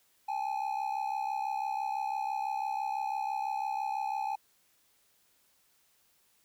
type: ring-modulated tone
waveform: triangle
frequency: 830.6 Hz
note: G#5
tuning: in tune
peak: -26 dBFS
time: 0.28-4.36 s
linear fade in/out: 10 ms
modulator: 33 Hz
effects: white hiss -69 dBFS RMS until 6.44 s